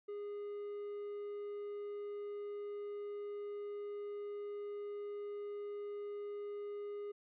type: tone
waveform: triangle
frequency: 410.8 Hz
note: G#4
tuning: 19 cents flat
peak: -39 dBFS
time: 0.08-7.12 s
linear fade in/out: 10 ms
effects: resampled to 8000 Hz